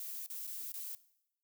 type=noise with dropouts; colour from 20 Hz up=violet; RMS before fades=-43 dBFS; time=0-0.95 s; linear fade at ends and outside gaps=1 ms; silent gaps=0.263-0.301 / 0.469-0.475 / 0.719-0.74 s; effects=noise-tail reverb RT60 0.8 s tail -18 dB re dry